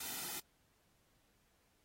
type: noise with comb filter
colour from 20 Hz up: white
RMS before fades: -43 dBFS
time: 0-0.4 s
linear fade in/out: 5 ms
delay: 1.8 ms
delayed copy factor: -0.75
effects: pink hiss -75 dBFS RMS until 1.84 s + AAC 48 kbps